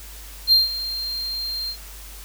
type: tone with ADSR envelope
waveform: triangle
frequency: 4186 Hz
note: C8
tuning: in tune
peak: -9 dBFS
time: 0.47-1.77 s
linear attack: 51 ms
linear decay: 160 ms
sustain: -15 dB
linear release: 79 ms
effects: added 50 Hz sine -39 dBFS peak until 2.24 s + white hiss -42 dBFS RMS until 2.24 s

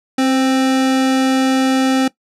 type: tone pair together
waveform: square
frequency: 264.1 / 520.3 Hz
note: C4 / C5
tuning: +16 / -10 cents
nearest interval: octave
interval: 1174 cents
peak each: -13 / -24 dBFS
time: 0.18-2.08 s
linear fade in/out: 5 ms
effects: noise-tail reverb RT60 0.1 s tail -19 dB re dry + low-pass 9000 Hz 12 dB/octave

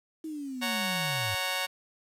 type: linear sweep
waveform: sine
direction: down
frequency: 322.1 to 95.3 Hz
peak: -34 dBFS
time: 0.24-1.35 s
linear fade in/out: 5 ms
type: chord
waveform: 10% pulse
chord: F# major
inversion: second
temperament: just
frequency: 555 / 740 / 925 Hz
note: C#5 / F#5 / A#5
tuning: +2 / 0 / -14 cents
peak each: -26 dBFS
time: 0.61-1.67 s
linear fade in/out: 20 ms
effects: resampled to 32000 Hz + 9-bit

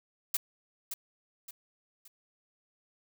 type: noise with echo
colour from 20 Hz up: blue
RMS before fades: -29 dBFS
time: 0.34-0.37 s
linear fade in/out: 5 ms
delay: 570 ms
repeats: 3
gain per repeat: -8 dB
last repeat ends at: 2.08 s
effects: none

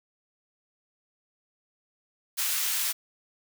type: high-pass noise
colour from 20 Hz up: white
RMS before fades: -28 dBFS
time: 2.37-2.93 s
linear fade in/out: 20 ms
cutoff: 1400 Hz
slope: 12 dB/octave
effects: none

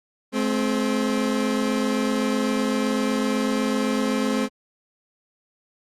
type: tone pair together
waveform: 30% pulse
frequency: 213.7 / 261.6 Hz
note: G#3 / C4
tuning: +50 / 0 cents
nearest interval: major third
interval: 350 cents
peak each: -21 dBFS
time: 0.32-4.49 s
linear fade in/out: 50 ms
effects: low-pass 10000 Hz 12 dB/octave + Opus 48 kbps

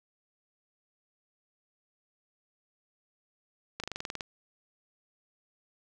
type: slowing click train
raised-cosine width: 0.2 ms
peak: -18 dBFS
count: 10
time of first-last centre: 3.8-4.208 s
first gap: 37 ms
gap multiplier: 1.05
effects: none

